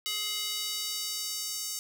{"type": "tone with high-pass filter sweep", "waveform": "square", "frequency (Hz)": 421.6, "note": "G#4", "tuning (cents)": 26, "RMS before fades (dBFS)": -34, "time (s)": [0.06, 1.79], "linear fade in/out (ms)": 0, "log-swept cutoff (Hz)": [3200, 6000], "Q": 1.7, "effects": []}